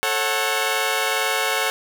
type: chord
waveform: 10% pulse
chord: F# minor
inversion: first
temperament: equal with one note detuned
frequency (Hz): 440 / 544.5 / 740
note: A4 / C#5 / F#5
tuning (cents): 0 / -31 / 0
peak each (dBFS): -16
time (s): 0.03-1.7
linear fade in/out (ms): 0
effects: none